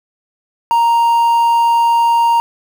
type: tone with quantisation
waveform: triangle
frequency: 932.3 Hz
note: A#5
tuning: in tune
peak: -7 dBFS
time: 0.71-2.4 s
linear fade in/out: 0 ms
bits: 6
effects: none